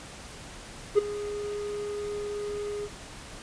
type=tone with ADSR envelope; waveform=triangle; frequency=413 Hz; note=G#4; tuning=10 cents flat; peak=-12 dBFS; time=0.95-2.89 s; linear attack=33 ms; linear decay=12 ms; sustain=-17 dB; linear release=47 ms; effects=pink hiss -44 dBFS RMS until 3.42 s + resampled to 22050 Hz